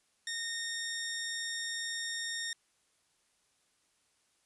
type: tone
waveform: 15% pulse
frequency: 1842 Hz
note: A#6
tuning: 21 cents flat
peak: -29 dBFS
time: 0.27-2.53 s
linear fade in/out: 2 ms
effects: white hiss -73 dBFS RMS until 4.45 s + resampled to 24000 Hz